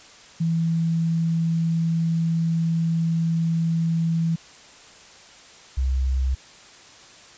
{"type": "tone pair in turn", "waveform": "sine", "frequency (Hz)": [164.81, 65.4], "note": ["E3", "C2"], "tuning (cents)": [0, 0], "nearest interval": "octave + major third", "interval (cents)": 1600, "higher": "first", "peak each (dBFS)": -19, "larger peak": "neither", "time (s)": [[0.4, 4.36], [5.77, 6.35]], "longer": "first", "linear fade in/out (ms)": 10, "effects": ["white hiss -47 dBFS RMS until 7.37 s", "resampled to 16000 Hz"]}